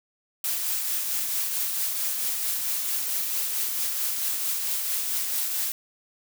blue noise with tremolo, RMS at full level -26 dBFS, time 0.44-5.72 s, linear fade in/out 2 ms, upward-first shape triangle, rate 4.5 Hz, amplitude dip 35%, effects none

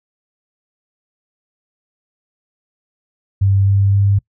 sine tone with pitch steps, 98.1 / 99.01 / 99.93 Hz, G2 / G2 / G2, +2 / +18 / +34 cents, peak -10 dBFS, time 3.41-4.19 s, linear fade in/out 10 ms, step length 260 ms, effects noise-tail reverb RT60 0.1 s tail -23 dB re dry

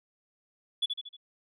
sine tone with echo, 3427 Hz, A7, 46 cents flat, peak -22 dBFS, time 0.82-0.86 s, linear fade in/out 10 ms, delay 77 ms, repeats 4, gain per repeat -6 dB, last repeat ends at 1.168 s, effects tanh soft clip ceiling -23 dBFS

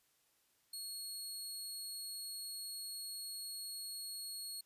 20% pulse tone, 4326 Hz, C#8, 43 cents flat, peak -37 dBFS, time 0.73-4.61 s, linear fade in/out 5 ms, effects white hiss -75 dBFS RMS until 4.65 s + resampled to 32000 Hz

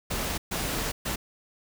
pink noise bursts at uneven times, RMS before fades -30 dBFS, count 3, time 0.1-0.38 / 0.51-0.92 / 1.05-1.16 s, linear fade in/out 10 ms, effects none

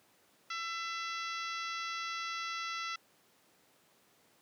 harmonic tone, 670 Hz, E5, 28 cents sharp, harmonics 2 / 3 / 4 / 5 / 6 / 7 / 8 / 9, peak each -39 / -43 / -45 / -47 / -49 / -50 / -51 / -52 dBFS, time 0.5-2.96 s, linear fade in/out 5 ms, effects pink hiss -67 dBFS RMS until 4.41 s + high-pass 200 Hz 12 dB/octave

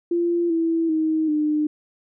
sine tone with pitch steps, 343.8 / 329.4 / 315.6 / 302.4 Hz, F4 / E4 / D#4 / D#4, -27 / -1 / +25 / -49 cents, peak -18 dBFS, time 0.11-1.67 s, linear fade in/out 5 ms, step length 390 ms, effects none

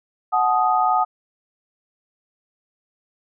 sine chord, D# diminished, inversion first, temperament equal with one note detuned, 740 / 863.4 / 1244.5 Hz, F#5 / A5 / D#6, 0 / -33 / 0 cents, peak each -19 / -21 / -20 dBFS, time 0.32-1.05 s, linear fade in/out 20 ms, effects none

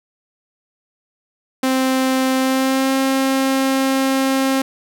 sawtooth tone with pitch glide, 261.6 to 267.4 Hz, C4 to C4, 0 to +38 cents, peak -11 dBFS, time 1.63-4.62 s, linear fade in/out 5 ms, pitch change +38 cents, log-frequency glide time 2.37-2.93 s, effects none

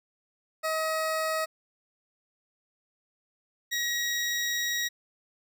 20% pulse tone pair in turn, 635 / 1902.8 Hz, D#5 / A#6, +35 / +35 cents, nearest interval octave + perfect fifth, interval 1900 cents, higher second, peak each -22 dBFS, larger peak neither, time 0.63-1.46 / 3.71-4.89 s, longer second, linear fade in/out 20 ms, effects none

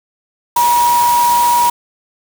sine tone in noise, 959 Hz, A#5, 49 cents sharp, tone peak -9 dBFS, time 0.56-1.7 s, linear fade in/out 5 ms, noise white, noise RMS -21 dBFS, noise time 0.56-1.7 s, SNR +9 dB, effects none

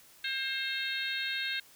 harmonic tone, 532 Hz, C5, 29 cents sharp, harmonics 3 / 4 / 5 / 6 / 7 / 8, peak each -36 / -39 / -39 / -43 / -37 / -41 dBFS, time 0.24-1.6 s, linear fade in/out 5 ms, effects white hiss -58 dBFS RMS until 1.75 s

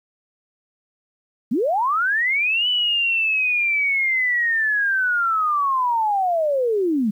sine linear two-way sweep, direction up then down, 196 to 2994 to 196 Hz, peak -17 dBFS, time 1.51-7.11 s, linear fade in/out 10 ms, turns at 2.68 s, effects 9-bit

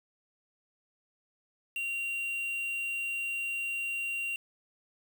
triangle tone with quantisation, 2760 Hz, F7, 21 cents flat, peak -30 dBFS, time 1.76-4.36 s, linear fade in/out 2 ms, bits 7, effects none

